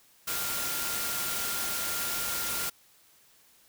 sine tone in noise, 1396.9 Hz, F6, in tune, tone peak -39 dBFS, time 0.27-2.7 s, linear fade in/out 10 ms, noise white, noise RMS -32 dBFS, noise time 0.27-2.7 s, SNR -10 dB, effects white hiss -61 dBFS RMS until 3.68 s

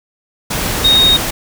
sine tone in noise, 3729 Hz, A#7, in tune, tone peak -7 dBFS, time 0.84-1.17 s, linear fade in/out 10 ms, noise pink, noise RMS -18 dBFS, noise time 0.5-1.31 s, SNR +8 dB, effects none

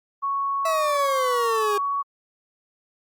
sine tone with pitch glide, 1108.7 to 1121.6 Hz, C#6 to C#6, 0 to +20 cents, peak -22 dBFS, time 0.22-2.03 s, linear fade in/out 20 ms, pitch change +20 cents, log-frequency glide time 0.65-0.79 s
40% pulse exponential sweep, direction down, 659.3 to 405.6 Hz, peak -22 dBFS, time 0.65-1.78 s, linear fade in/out 5 ms
effects Opus 32 kbps

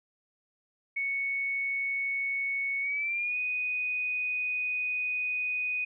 sine tone with pitch glide, 2217 to 2488 Hz, C#7 to D#7, 0 to -1 cents, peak -28 dBFS, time 0.96-5.85 s, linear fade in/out 10 ms, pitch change +199 cents, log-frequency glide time 2.81-3.37 s, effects none

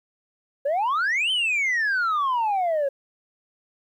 sine exponential two-way sweep, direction up then down, 539 to 3136 to 539 Hz, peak -18 dBFS, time 0.65-2.89 s, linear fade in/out 10 ms, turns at 1.31 s, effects tanh soft clip ceiling -19 dBFS + 10-bit

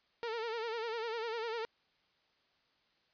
sawtooth tone with vibrato, 455.7 Hz, A#4, 39 cents flat, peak -32 dBFS, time 0.23-1.65 s, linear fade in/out 0 ms, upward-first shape sine, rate 10 Hz, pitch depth 78 cents each way, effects white hiss -73 dBFS RMS until 3.13 s + resampled to 11025 Hz

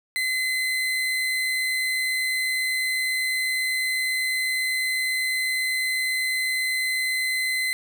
35% pulse tone, 2042 Hz, C7, 43 cents flat, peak -21 dBFS, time 0.16-7.73 s, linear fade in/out 0 ms, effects none

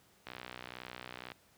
click train, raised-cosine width 0.3 ms, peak -27 dBFS, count 66, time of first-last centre 0.27-1.318 s, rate 62 Hz, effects pink hiss -66 dBFS RMS until 1.57 s + high-pass 80 Hz 12 dB/octave

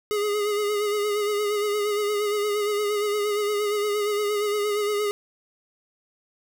square tone with vibrato, 415.3 Hz, G#4, in tune, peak -23 dBFS, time 0.11-5.11 s, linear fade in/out 0 ms, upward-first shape sine, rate 8.6 Hz, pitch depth 37 cents each way, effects none

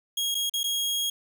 sawtooth tone with dropouts, 3282 Hz, G#7, 21 cents flat, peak -22 dBFS, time 0.17-1.1 s, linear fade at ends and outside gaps 5 ms, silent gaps 0.346-0.35 / 0.497-0.537 / 0.633-0.64 s, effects none

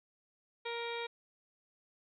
harmonic tone, 468.6 Hz, A#4, 9 cents sharp, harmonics 1 / 2 / 3 / 4 / 5 / 6 / 7 / 8 / 9, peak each -40 / -43 / -49 / -49 / -44 / -57 / -50 / -48 / -61 dBFS, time 0.65-1.07 s, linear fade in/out 10 ms, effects none

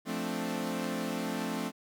sawtooth chord, D minor seventh, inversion first, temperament equal, 174.61 / 220 / 261.6 / 293.7 Hz, F3 / A3 / C4 / D4, 0 / 0 / 0 / 0 cents, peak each -35 / -32 / -33 / -36 dBFS, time 0.05-1.72 s, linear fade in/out 50 ms, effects none

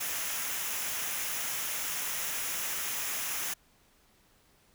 white noise with comb filter, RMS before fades -34 dBFS, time 0-3.54 s, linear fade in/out 10 ms, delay 0.23 ms, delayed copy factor -0.5, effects pink hiss -65 dBFS RMS until 4.74 s

